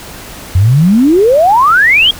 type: exponential sweep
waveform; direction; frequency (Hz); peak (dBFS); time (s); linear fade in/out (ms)
sine; up; 86.1 to 3322; -4; 0.55-2.11; 5
effects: pink hiss -29 dBFS RMS until 2.19 s